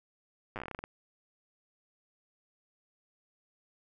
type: slowing click train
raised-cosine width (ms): 0.5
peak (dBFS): -24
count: 13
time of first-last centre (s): 0.56-0.839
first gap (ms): 8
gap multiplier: 1.18
effects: none